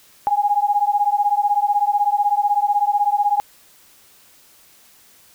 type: beating tone pair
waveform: sine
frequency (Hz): 814 / 830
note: G#5 / G#5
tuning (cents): -35 / -1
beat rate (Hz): 16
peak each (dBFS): -18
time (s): 0.27-3.4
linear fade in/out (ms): 0
effects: white hiss -51 dBFS RMS until 5.34 s